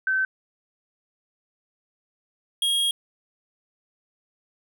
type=tone pair in turn; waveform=sine / square; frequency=1537 / 3270 Hz; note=G6 / G#7; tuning=-35 / -28 cents; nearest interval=octave + minor second; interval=1307 cents; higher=second; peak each=-20 / -21 dBFS; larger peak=first; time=0.07-0.25 / 2.62-2.91 s; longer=second; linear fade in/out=2 ms; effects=none